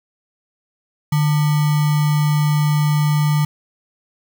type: tone with sample-and-hold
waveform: sine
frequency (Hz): 150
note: D3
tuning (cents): +37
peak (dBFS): -13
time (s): 1.12-3.45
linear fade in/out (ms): 5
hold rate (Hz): 1050
effects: none